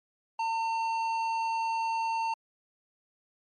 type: tone with tanh clipping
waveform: sine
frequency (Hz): 905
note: A5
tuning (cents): +48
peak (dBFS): -29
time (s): 0.39-2.34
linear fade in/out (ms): 5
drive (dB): 11
effects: MP3 48 kbps